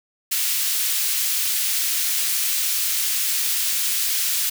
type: high-pass noise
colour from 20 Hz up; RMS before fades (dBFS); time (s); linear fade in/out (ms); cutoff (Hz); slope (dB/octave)
white; -22; 0.31-4.5; 10; 2300; 12
effects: none